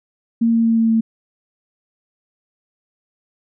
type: tone with pitch steps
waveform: sine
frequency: 230.1 / 228.8 / 227.5 / 226.1 / 224.8 Hz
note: A#3 / A#3 / A#3 / A3 / A3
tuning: -22 / -32 / -42 / +47 / +37 cents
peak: -12 dBFS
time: 0.41-1.01 s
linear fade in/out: 10 ms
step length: 120 ms
effects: none